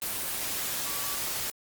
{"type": "tone in noise", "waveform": "sine", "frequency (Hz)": 1146, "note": "D6", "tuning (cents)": -43, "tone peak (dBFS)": -42, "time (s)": [0.86, 1.18], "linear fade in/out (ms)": 0, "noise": "white", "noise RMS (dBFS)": -32, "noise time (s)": [0.02, 1.5], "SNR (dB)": -13, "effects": ["Opus 24 kbps"]}